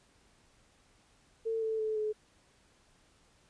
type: tone with pitch steps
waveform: sine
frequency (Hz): 449.2 / 442 / 434.9 / 427.9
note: A4 / A4 / A4 / A4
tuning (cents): +36 / +8 / -20 / -48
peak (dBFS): -30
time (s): 1.45-2.13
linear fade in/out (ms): 20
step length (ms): 170
effects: pink hiss -66 dBFS RMS until 3.49 s + resampled to 22050 Hz